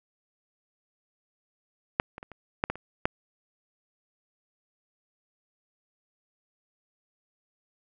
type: clicks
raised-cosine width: 0.5 ms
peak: -6 / -24 / -26 / -29 / -9 / -13 / -26 / -8 dBFS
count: 8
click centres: 1.999 / 2.181 / 2.229 / 2.317 / 2.639 / 2.7 / 2.756 / 3.055 s
effects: none